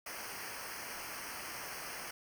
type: noise with comb filter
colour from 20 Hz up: pink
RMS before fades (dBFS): -44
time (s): 0.06-2.11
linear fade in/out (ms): 5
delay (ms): 0.27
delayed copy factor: -0.9
effects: none